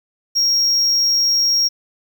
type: tone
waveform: triangle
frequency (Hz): 5588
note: F8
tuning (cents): 0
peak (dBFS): -12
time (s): 0.35-1.69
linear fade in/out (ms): 20
effects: 8-bit